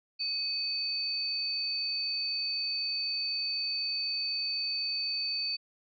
sine tone pair together, 2542 / 4536 Hz, D#7 / C#8, +36 / +39 cents, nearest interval minor seventh, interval 1003 cents, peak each -40 / -30 dBFS, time 0.19-5.57 s, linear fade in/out 20 ms, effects none

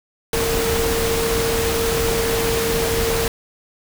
sine tone in noise, 457.7 Hz, A#4, 32 cents flat, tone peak -20 dBFS, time 0.33-3.28 s, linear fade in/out 2 ms, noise pink, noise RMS -22 dBFS, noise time 0.33-3.28 s, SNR -1 dB, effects none

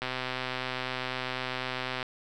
click train, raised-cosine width 0.3 ms, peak -16 dBFS, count 258, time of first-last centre 0.02-2.028 s, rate 128 Hz, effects none

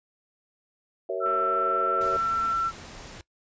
sine chord, F# dominant seventh, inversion none, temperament equal with one note detuned, 379.3 / 466.2 / 554.4 / 659.3 Hz, F#4 / A#4 / C#5 / E5, +43 / 0 / 0 / 0 cents, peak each -32 dBFS, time 1.09-2.17 s, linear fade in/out 5 ms
sine tone with pitch glide, 1337 to 1345.5 Hz, E6 to E6, +24 to +35 cents, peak -23 dBFS, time 1.2-2.72 s, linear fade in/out 50 ms, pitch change +11 cents, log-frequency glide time 1.52-2.28 s
click train, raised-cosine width 0.5 ms, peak -31 dBFS, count 289, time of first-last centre 1.26-2.529 s, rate 227 Hz
pink noise, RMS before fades -43 dBFS, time 2.01-3.21 s, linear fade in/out 0 ms
effects noise-tail reverb RT60 0.1 s tail -19 dB re dry + resampled to 16000 Hz

